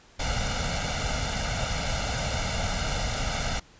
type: noise with comb filter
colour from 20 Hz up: pink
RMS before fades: -28 dBFS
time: 0.19-3.6 s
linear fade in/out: 10 ms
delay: 1.4 ms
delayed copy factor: +0.8
effects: pink hiss -55 dBFS RMS until 3.79 s + resampled to 16000 Hz